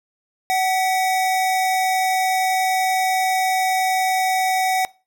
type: tone pair together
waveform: square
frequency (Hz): 751.7 / 1961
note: F#5 / B6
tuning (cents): +27 / -13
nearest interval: octave + perfect fourth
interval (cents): 1660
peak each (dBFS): -18 / -30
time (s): 0.5-4.85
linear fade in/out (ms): 0
effects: noise-tail reverb RT60 0.3 s tail -21 dB re dry